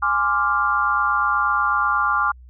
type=chord; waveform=sine; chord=D half-diminished seventh; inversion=second; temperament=equal; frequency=830.6 / 1046.5 / 1174.7 / 1396.9 Hz; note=Ab5 / C6 / D6 / F6; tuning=0 / 0 / 0 / 0 cents; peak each=-26 / -25 / -20 / -21 dBFS; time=0.02-2.32 s; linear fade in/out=10 ms; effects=added 62 Hz sine -41 dBFS peak until 2.49 s